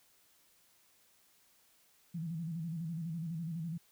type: tone with vibrato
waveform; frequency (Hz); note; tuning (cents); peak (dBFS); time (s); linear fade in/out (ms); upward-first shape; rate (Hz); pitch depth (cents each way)
sine; 164.81; E3; 0; -36; 2.14-3.78; 10; square; 12; 77
effects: white hiss -68 dBFS RMS until 3.91 s